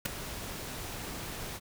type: noise with ADSR envelope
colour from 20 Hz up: pink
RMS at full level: -26 dBFS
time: 0.05-1.6 s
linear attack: 9 ms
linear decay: 5 ms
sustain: -14 dB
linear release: 40 ms
effects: none